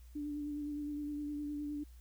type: tone with vibrato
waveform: sine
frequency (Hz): 293.7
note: D4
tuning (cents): 0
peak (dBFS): -37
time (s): 0.15-1.84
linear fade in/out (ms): 10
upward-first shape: sine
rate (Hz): 9.7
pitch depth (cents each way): 23
effects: added 60 Hz sine -52 dBFS peak until 2 s + white hiss -69 dBFS RMS until 2 s